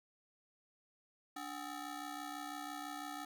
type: ring-modulated tone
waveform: 20% pulse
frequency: 518 Hz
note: C5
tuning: 17 cents flat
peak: -35 dBFS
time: 1.36-3.25 s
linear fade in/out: 5 ms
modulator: 226 Hz
effects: none